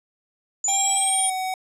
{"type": "exponential sweep", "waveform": "sine", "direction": "up", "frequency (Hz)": [6930, 9380], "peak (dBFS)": -20, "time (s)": [0.64, 1.3], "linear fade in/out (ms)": 5}
{"type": "tone with pitch glide", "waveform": "square", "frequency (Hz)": [784, 750.3], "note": ["G5", "F#5"], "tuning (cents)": [0, 24], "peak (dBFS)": -25, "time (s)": [0.68, 1.54], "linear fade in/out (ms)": 2, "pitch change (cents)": -76, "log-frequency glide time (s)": [0.98, 1.33]}
{"type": "tone with tremolo", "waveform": "square", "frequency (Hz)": 3261, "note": "G#7", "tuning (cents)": -32, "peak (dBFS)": -27, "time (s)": [0.68, 1.3], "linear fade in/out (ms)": 20, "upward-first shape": "sine", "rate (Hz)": 18, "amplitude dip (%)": 80}
{"effects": ["resampled to 32000 Hz"]}